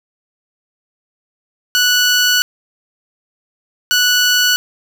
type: tone pair in turn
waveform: 15% pulse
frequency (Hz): 1477 / 1477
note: F#6 / F#6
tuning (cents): -3 / -3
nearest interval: unison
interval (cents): 0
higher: neither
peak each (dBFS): -4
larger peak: neither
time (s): 1.75-2.42 / 3.91-4.56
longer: first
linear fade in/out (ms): 0
effects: none